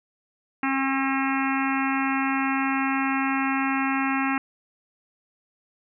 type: harmonic tone with a mistuned harmonic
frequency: 269.7 Hz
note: C#4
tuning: 47 cents flat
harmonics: 1 / 3 / 4 / 5 / 6 / 7 / 8 / 9 / 10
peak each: -25 / -30 / -31 / -32 / -33 / -33 / -34 / -35 / -35 dBFS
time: 0.63-4.38 s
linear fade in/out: 2 ms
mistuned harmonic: 5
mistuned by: -16 cents
effects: none